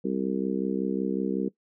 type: harmonic tone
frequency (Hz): 65.41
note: C2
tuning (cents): 0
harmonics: 3 / 4 / 5 / 6 / 7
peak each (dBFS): -30 / -31 / -32 / -33 / -33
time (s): 0.04-1.49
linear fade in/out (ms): 10
effects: noise-tail reverb RT60 0.1 s tail -19 dB re dry